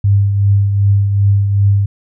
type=tone with tremolo; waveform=sine; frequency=100 Hz; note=G2; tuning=35 cents sharp; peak=-6 dBFS; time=0.04-1.86 s; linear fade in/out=5 ms; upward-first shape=triangle; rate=2.6 Hz; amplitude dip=50%; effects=none